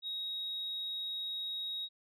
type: tone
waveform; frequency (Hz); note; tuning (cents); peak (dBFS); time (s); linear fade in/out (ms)
sine; 3785; A#7; +26; -35; 0.02-1.89; 50
effects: tanh soft clip ceiling -31 dBFS